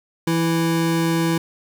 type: tone pair together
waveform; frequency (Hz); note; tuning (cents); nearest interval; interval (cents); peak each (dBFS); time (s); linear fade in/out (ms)
square; 165.8 / 329.7; E3 / E4; +10 / 0; octave; 1190; -21; 0.27-1.38; 5
effects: none